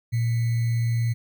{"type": "tone with sample-and-hold", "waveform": "sine", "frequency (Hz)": 116.54, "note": "A#2", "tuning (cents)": 0, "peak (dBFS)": -20, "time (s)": [0.12, 1.14], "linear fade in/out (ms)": 20, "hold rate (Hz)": 2100, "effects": []}